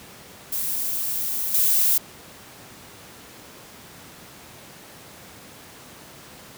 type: noise with level steps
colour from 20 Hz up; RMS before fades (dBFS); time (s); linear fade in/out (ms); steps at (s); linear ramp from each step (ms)
violet; -26 / -19; 0.52-1.98; 5; 1.54; 5
effects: pink hiss -44 dBFS RMS until 6.57 s + high-pass 100 Hz 12 dB/octave